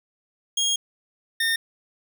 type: tone pair in turn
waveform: 25% pulse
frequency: 3265 / 1824 Hz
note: G#7 / A#6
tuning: -30 / -38 cents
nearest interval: minor seventh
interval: 1008 cents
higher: first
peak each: -17 dBFS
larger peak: neither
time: 0.57-0.76 / 1.4-1.56 s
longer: first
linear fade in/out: 5 ms
effects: none